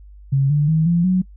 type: tone with pitch steps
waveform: sine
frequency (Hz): 136.7 / 147.36 / 158.85 / 171.24 / 184.59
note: C#3 / D3 / D#3 / F3 / F#3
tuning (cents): -24 / +6 / +36 / -34 / -4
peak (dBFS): -13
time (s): 0.32-1.22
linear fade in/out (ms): 10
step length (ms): 180
effects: noise-tail reverb RT60 0.1 s tail -24 dB re dry + added 50 Hz sine -39 dBFS peak until 1.36 s